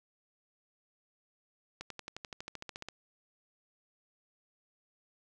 accelerating click train, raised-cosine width 0.2 ms, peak -24 dBFS, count 15, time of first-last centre 1.81-2.886 s, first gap 93 ms, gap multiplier 0.97, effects none

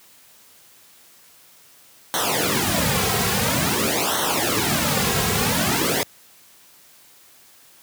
pink noise with flanger, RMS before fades -21 dBFS, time 2.14-6.03 s, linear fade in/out 0 ms, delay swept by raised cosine 0.41 to 3.41 ms, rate 0.49 Hz, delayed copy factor -1, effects white hiss -51 dBFS RMS until 7.82 s + high-pass 80 Hz 12 dB/octave

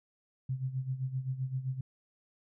sine tone with tremolo, 130.81 Hz, C3, in tune, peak -29 dBFS, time 0.49-1.81 s, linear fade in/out 5 ms, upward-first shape sine, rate 7.7 Hz, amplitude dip 75%, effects none

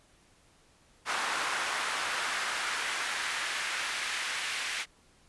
brown noise with high-pass filter sweep, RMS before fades -33 dBFS, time 1.05-4.86 s, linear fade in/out 50 ms, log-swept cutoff 1200 to 2100 Hz, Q 1.3, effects pink hiss -63 dBFS RMS until 5.28 s + resampled to 24000 Hz

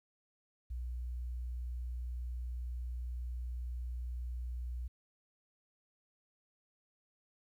sine tone, 61 Hz, B1, 21 cents flat, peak -36 dBFS, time 0.7-4.88 s, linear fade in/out 10 ms, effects tanh soft clip ceiling -33 dBFS + 12-bit

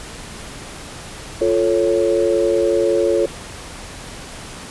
sine chord, F augmented, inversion none, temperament equal, 349.2 / 440 / 554.4 Hz, F4 / A4 / C#5, 0 / 0 / 0 cents, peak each -18 dBFS, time 1.41-3.26 s, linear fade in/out 5 ms, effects pink hiss -34 dBFS RMS until 4.7 s + resampled to 24000 Hz

